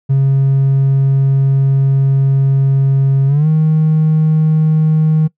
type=tone with pitch glide; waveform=triangle; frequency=136.2 to 156.45 Hz; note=C#3 to D#3; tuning=-30 to +10 cents; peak=-5 dBFS; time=0.09-5.28 s; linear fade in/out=20 ms; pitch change=+240 cents; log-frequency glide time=3.27-3.47 s; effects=noise-tail reverb RT60 0.1 s tail -23 dB re dry + tanh soft clip ceiling -4 dBFS